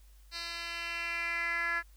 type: tone with band-pass filter sweep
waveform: 10% pulse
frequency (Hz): 339.1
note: E4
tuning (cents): +49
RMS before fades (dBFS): -35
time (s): 0.31-1.83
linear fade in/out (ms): 50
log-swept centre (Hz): 4000 to 1700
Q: 3.9
effects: added 50 Hz sine -54 dBFS peak until 1.96 s + white hiss -67 dBFS RMS until 1.96 s